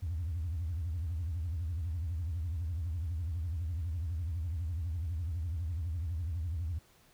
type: tone with vibrato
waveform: sine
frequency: 83.3 Hz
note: E2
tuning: 19 cents sharp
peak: -31 dBFS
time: 0.02-6.79 s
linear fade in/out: 10 ms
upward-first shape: triangle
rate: 12 Hz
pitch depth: 230 cents each way
effects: tanh soft clip ceiling -29 dBFS + pink hiss -64 dBFS RMS until 7.13 s